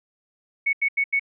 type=tone bursts; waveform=sine; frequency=2217 Hz; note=C#7; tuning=in tune; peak=-18 dBFS; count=4; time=0.66-1.196 s; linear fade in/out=10 ms; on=71 ms; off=84 ms; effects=none